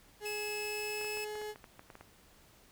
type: tone with pitch glide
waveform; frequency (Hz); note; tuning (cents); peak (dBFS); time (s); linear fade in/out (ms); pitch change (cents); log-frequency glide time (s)
35% pulse; 418.7 to 423.6; G#4 to G#4; +14 to +34; -37; 0.2-1.55; 50; +20; 0.55-1.32
type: tone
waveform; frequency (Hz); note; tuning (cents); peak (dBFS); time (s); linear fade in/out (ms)
sawtooth; 2598; E7; -26; -35; 0.25-1.25; 10
type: clicks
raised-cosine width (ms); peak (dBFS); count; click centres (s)
0.5; -34; 11; 1.013 / 1.046 / 1.172 / 1.355 / 1.416 / 1.559 / 1.642 / 1.794 / 1.902 / 1.954 / 2.01
effects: pink hiss -62 dBFS RMS until 2.71 s